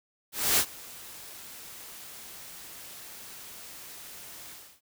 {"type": "noise with ADSR envelope", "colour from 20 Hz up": "white", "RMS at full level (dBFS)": -22, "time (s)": [0.32, 4.81], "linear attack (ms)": 260, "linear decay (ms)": 73, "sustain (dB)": -23, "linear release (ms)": 300, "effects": []}